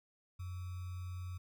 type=tone with sample-and-hold; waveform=sine; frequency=90 Hz; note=F#2; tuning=47 cents flat; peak=-40 dBFS; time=0.39-1.38 s; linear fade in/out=10 ms; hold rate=1225 Hz; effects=none